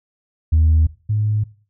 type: tone pair in turn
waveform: sine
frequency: 79 / 106.35 Hz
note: D#2 / G#2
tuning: +27 / +42 cents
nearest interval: perfect fourth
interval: 515 cents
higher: second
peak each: -9 / -15 dBFS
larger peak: first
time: 0.52-0.87 / 1.09-1.44 s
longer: neither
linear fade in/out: 10 ms
effects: noise-tail reverb RT60 0.4 s tail -19 dB re dry + tanh soft clip ceiling -8 dBFS